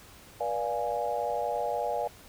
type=chord; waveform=sine; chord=B diminished seventh; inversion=none; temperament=equal with one note detuned; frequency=483.7 / 587.3 / 698.5 / 830.6 Hz; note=B4 / D5 / F5 / Ab5; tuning=-36 / 0 / 0 / 0 cents; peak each=-34 / -33 / -33 / -33 dBFS; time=0.4-2.08 s; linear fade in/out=10 ms; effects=pink hiss -52 dBFS RMS until 2.28 s